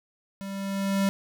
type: tone with level ramp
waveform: square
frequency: 196.1 Hz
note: G3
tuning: 1 cent sharp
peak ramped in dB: -35 to -21 dBFS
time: 0.41-1.09 s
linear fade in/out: 0 ms
effects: none